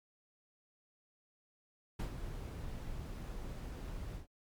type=noise with ADSR envelope; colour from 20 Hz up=brown; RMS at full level=-35 dBFS; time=1.99-4.27 s; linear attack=8 ms; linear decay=100 ms; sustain=-8 dB; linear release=120 ms; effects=MP3 96 kbps